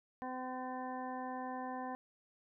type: harmonic tone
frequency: 255.6 Hz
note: C4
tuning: 40 cents flat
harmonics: 1 / 2 / 3 / 4 / 6 / 7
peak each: -44 / -48 / -43 / -46 / -57 / -53 dBFS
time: 0.22-1.95 s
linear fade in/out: 0 ms
effects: none